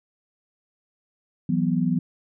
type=chord; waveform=sine; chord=E suspended second; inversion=none; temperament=just; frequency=164.81 / 185.42 / 247.2 Hz; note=E3 / F#3 / B3; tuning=0 / +4 / +2 cents; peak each=-24 dBFS; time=1.49-1.99 s; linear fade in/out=5 ms; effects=none